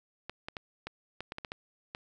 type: clicks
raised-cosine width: 0.3 ms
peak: -22 dBFS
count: 10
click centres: 0.296 / 0.485 / 0.568 / 0.87 / 1.206 / 1.321 / 1.384 / 1.448 / 1.519 / 1.949 s
effects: none